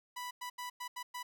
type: tone bursts at uneven times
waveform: sawtooth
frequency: 987.8 Hz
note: B5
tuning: in tune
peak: -36 dBFS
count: 6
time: 0.16-0.31 / 0.41-0.5 / 0.58-0.7 / 0.8-0.88 / 0.96-1.03 / 1.14-1.23 s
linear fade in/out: 10 ms
effects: none